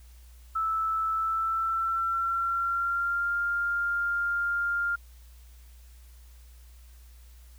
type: tone with pitch glide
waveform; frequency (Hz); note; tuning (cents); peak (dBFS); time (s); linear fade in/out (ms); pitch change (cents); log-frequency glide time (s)
sine; 1314 to 1400.2; E6 to F6; -6 to +4; -25; 0.55-4.96; 10; +110; 1.12-3.35
effects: added 60 Hz sine -48 dBFS peak until 7.58 s + white hiss -61 dBFS RMS until 7.58 s